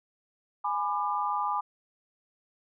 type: chord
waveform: sine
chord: G# diminished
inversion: none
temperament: just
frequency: 830.6 / 996.7 / 1196.1 Hz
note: G#5 / B5 / D6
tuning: 0 / +16 / +31 cents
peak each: -31 dBFS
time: 0.64-1.61 s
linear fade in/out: 10 ms
effects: none